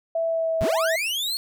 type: tone with pitch glide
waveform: sine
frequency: 659.3 to 650.6 Hz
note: E5 to E5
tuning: 0 to -23 cents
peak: -21 dBFS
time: 0.15-0.96 s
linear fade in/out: 5 ms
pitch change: -23 cents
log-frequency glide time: 0.27-0.49 s
type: linear sweep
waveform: 40% pulse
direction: up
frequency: 43.29 to 4400 Hz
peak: -23 dBFS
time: 0.61-1.37 s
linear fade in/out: 0 ms
effects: none